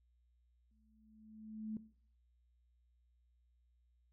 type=tone with exponential growth; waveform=sine; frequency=217.2 Hz; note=A3; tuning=22 cents flat; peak=-37 dBFS; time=0.71-1.77 s; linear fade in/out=2 ms; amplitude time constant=230 ms; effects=noise-tail reverb RT60 0.5 s tail -17 dB re dry + added 60 Hz sine -70 dBFS peak until 4.12 s